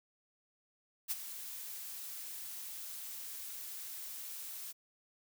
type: noise with ADSR envelope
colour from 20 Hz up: blue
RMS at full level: -34 dBFS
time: 1.08-4.73 s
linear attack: 32 ms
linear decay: 29 ms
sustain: -11 dB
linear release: 23 ms
effects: none